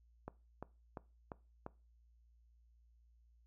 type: click train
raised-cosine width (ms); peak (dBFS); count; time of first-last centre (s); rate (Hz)
1; -30; 5; 0.28-1.664; 2.89
effects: noise-tail reverb RT60 0.3 s tail -20 dB re dry + added 58 Hz sine -65 dBFS peak until 3.46 s